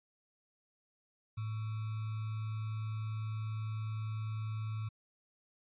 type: tone with sample-and-hold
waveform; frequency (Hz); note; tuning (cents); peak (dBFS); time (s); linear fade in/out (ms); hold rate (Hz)
sine; 108.7; A2; -21; -35; 1.37-4.89; 10; 1225
effects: resampled to 8000 Hz